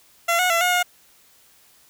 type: tone with pitch steps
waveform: 15% pulse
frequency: 681 / 728 / 674 / 720 / 716 Hz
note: F5 / F#5 / E5 / F#5 / F5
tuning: -44 / -28 / +38 / -47 / +43 cents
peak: -11 dBFS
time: 0.28-0.83 s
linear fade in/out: 10 ms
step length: 110 ms
effects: white hiss -55 dBFS RMS until 1.89 s